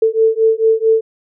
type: beating tone pair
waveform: sine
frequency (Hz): 443.1 / 447.6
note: A4 / A4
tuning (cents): +12 / +30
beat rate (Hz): 4.5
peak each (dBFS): -13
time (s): 0.02-1.01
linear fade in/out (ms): 5
effects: none